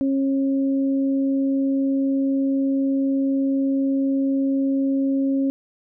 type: tone pair together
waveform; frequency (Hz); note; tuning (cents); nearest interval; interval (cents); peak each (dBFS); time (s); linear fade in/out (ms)
sine; 272 / 544; C#4 / C#5; -33 / -33; octave; 1200; -18 / -30; 0.01-5.5; 0
effects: none